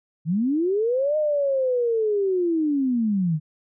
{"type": "linear two-way sweep", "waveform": "sine", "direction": "up then down", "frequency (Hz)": [146.83, 618, 146.83], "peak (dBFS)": -19, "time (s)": [0.25, 3.4], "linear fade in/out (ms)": 50, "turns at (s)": 1.17, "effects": []}